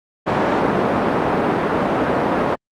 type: band-pass noise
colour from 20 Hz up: pink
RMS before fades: -18 dBFS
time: 0.26-2.56 s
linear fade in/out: 20 ms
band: 210 to 1200 Hz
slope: 12 dB/octave
effects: Opus 48 kbps